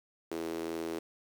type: tone with high-pass filter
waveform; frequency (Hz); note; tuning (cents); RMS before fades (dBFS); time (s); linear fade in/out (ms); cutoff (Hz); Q
sawtooth; 82.41; E2; 0; -37; 0.31-0.99; 5; 360; 4.8
effects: 9-bit

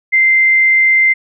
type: tone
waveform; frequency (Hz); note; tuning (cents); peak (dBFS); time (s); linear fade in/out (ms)
sine; 2084; C7; -7; -7; 0.12-1.14; 20
effects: none

